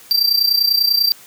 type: tone with amplitude modulation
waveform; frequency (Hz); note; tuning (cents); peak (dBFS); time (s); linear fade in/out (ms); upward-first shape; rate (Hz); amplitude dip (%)
square; 4699; D8; 0; -10; 0.11-1.12; 0; sine; 30.1; 75
effects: white hiss -43 dBFS RMS until 1.26 s + high-pass 80 Hz 12 dB/octave